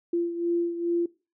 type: beating tone pair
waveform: sine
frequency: 342.4 / 344.8 Hz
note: F4 / F4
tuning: -34 / -22 cents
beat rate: 2.4 Hz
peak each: -25 / -31 dBFS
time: 0.13-1.06 s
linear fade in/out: 5 ms
effects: noise-tail reverb RT60 0.3 s tail -20 dB re dry